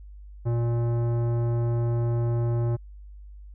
sine tone with tanh clipping, 117.9 Hz, A#2, 20 cents sharp, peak -24 dBFS, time 0.45-2.77 s, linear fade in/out 20 ms, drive 15 dB, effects added 50 Hz sine -41 dBFS peak until 3.54 s

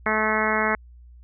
harmonic tone, 216.5 Hz, A3, 28 cents flat, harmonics 1 / 2 / 3 / 4 / 5 / 6 / 7 / 8 / 9 / 10, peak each -29 / -29 / -29 / -29 / -29 / -29 / -29 / -29 / -29 / -29 dBFS, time 0.06-0.75 s, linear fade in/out 2 ms, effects added 60 Hz sine -44 dBFS peak until 1.23 s

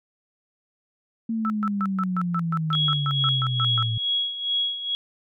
sine exponential sweep, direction down, 228.6 to 110.6 Hz, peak -23 dBFS, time 1.29-3.98 s, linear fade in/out 5 ms
sine tone bursts, 1318.5 Hz, E6, in tune, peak -24 dBFS, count 14, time 1.45-3.826 s, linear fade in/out 0 ms, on 49 ms, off 130 ms
sine tone with tremolo, 3323 Hz, G#7, in tune, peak -20 dBFS, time 2.73-4.95 s, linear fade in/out 0 ms, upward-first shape sine, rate 2.3 Hz, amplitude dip 70%
effects none

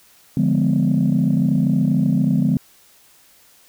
sine chord, D diminished seventh, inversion none, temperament equal with one note detuned, 146.83 / 174.61 / 207.7 / 251.5 Hz, D3 / F3 / Ab3 / Cb4, 0 / 0 / 0 / +32 cents, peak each -19 dBFS, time 0.37-2.57 s, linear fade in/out 2 ms, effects tanh soft clip ceiling -8 dBFS + white hiss -52 dBFS RMS until 3.68 s

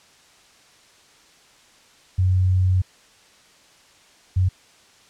sine tone bursts at uneven times, 92.5 Hz, F#2, in tune, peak -15 dBFS, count 2, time 2.18-2.82 / 4.36-4.49 s, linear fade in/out 10 ms, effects white hiss -53 dBFS RMS until 5.09 s + low-pass 7000 Hz 12 dB/octave

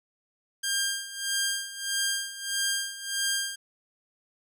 10% pulse tone with tremolo, 1601 Hz, G6, 36 cents sharp, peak -16 dBFS, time 0.63-3.56 s, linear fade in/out 10 ms, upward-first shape sine, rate 1.6 Hz, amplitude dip 80%, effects none

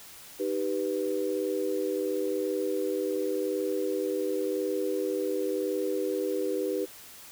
sine chord, Eb augmented, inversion none, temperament equal, 311.1 / 392 / 493.9 Hz, Eb4 / G4 / B4, 0 / 0 / 0 cents, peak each -33 / -30 / -31 dBFS, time 0.39-6.86 s, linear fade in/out 20 ms, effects white hiss -48 dBFS RMS until 7.31 s

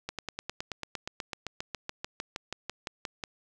slowing click train, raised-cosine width 0.2 ms, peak -17 dBFS, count 24, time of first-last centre 0.09-3.238 s, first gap 97 ms, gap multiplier 1.03, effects none

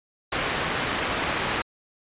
white low-pass noise, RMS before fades -27 dBFS, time 0.32-1.62 s, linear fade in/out 5 ms, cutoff 2300 Hz, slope 12 dB/octave, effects resampled to 8000 Hz

